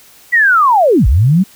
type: linear two-way sweep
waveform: sine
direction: down then up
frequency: 1975.5 to 49 to 200.3 Hz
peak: -6 dBFS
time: 0.32-1.44 s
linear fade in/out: 20 ms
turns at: 1.07 s
effects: white hiss -43 dBFS RMS until 1.55 s